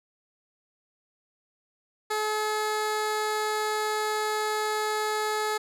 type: tone with low-pass filter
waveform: 15% pulse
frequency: 427.8 Hz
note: A4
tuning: 49 cents flat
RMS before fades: -28 dBFS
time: 2.1-5.58 s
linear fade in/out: 10 ms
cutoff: 12000 Hz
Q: 0.83
effects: none